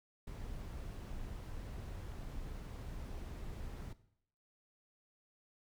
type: noise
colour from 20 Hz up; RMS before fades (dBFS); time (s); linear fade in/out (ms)
brown; -45; 0.27-3.93; 5
effects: noise-tail reverb RT60 0.7 s tail -17 dB re dry